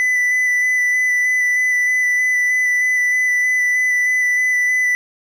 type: tone with vibrato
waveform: triangle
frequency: 1993 Hz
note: B6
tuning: 15 cents sharp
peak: -12 dBFS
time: 0-4.95 s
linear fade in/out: 0 ms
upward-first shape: square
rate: 3.2 Hz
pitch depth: 9 cents each way
effects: none